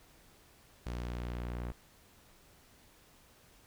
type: tone with low-pass filter sweep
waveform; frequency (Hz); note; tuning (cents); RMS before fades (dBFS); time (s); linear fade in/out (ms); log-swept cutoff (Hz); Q
sawtooth; 60; B1; -49; -39; 0.86-1.72; 5; 7200 to 1900; 0.75
effects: pink hiss -62 dBFS RMS until 3.66 s